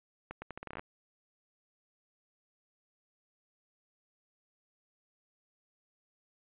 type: accelerating click train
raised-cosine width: 0.5 ms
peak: -26 dBFS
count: 12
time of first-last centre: 0.31-0.795 s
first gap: 110 ms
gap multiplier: 0.79
effects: resampled to 8000 Hz